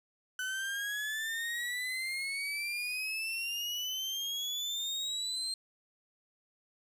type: exponential sweep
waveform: 35% pulse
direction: up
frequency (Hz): 1500 to 4186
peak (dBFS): -32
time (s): 0.39-5.54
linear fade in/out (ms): 2
effects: resampled to 32000 Hz + 10-bit